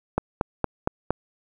click train, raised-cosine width 1 ms, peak -7 dBFS, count 5, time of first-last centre 0.18-1.106 s, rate 4.32 Hz, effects 8-bit

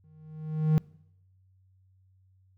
triangle tone with exponential growth, 155.56 Hz, D#3, in tune, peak -15 dBFS, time 0.04-0.78 s, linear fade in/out 0 ms, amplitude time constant 160 ms, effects noise-tail reverb RT60 0.8 s tail -24 dB re dry + added 94 Hz sine -60 dBFS peak until 2.57 s

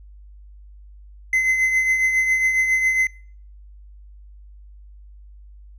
triangle tone with tremolo, 2051 Hz, C7, 35 cents flat, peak -12 dBFS, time 1.33-3.07 s, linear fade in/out 2 ms, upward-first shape triangle, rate 7.3 Hz, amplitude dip 55%, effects noise-tail reverb RT60 0.5 s tail -22 dB re dry + added 50 Hz sine -41 dBFS peak until 5.78 s

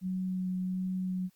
sine tone with vibrato, 185 Hz, F#3, in tune, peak -30 dBFS, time 0.01-1.3 s, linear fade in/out 50 ms, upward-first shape sine, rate 1.4 Hz, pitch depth 9 cents each way, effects white hiss -70 dBFS RMS until 1.35 s + Opus 48 kbps

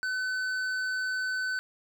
sine tone with hard clipping, 1513 Hz, F#6, 38 cents sharp, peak -30 dBFS, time 0.03-1.59 s, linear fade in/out 0 ms, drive 8 dB, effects none

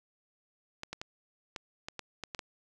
clicks, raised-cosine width 0.2 ms, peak -21 dBFS, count 9, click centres 0.834 / 0.93 / 1.015 / 1.562 / 1.885 / 1.993 / 2.237 / 2.348 / 2.392 s, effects none

